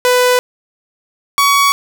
sawtooth tone pair in turn, 497.7 / 1125.4 Hz, B4 / C#6, +13 / +26 cents, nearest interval octave + major second, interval 1413 cents, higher second, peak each -5 dBFS, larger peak neither, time 0.05-0.39 / 1.38-1.72 s, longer neither, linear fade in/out 0 ms, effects none

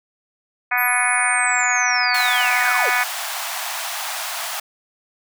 harmonic tone, 246.9 Hz, B3, in tune, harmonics 3 / 4 / 5 / 6 / 7 / 8 / 9 / 10, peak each -25 / -27 / -26 / -24 / -23 / -27 / -23 / -28 dBFS, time 0.71-3.04 s, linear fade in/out 10 ms
sine linear sweep, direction down, 11820 to 329.6 Hz, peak -23 dBFS, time 0.77-2.9 s, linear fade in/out 20 ms
pink high-pass noise, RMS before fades -27 dBFS, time 2.14-4.6 s, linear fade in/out 5 ms, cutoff 640 Hz, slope 96 dB/octave
effects none

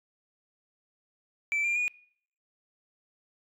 sine tone with pitch steps, 2324 / 2387 / 2451 Hz, D7 / D7 / D#7, -19 / +28 / -27 cents, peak -23 dBFS, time 1.52-1.88 s, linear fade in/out 0 ms, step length 120 ms, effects noise-tail reverb RT60 0.6 s tail -25 dB re dry + tanh soft clip ceiling -24 dBFS

